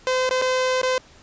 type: tone with dropouts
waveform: sawtooth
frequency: 513 Hz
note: C5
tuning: 34 cents flat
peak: -15 dBFS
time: 0.07-0.98 s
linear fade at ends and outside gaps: 1 ms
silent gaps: 0.292-0.309 / 0.416-0.421 / 0.816-0.831 s
effects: pink hiss -50 dBFS RMS until 1.22 s + resampled to 16000 Hz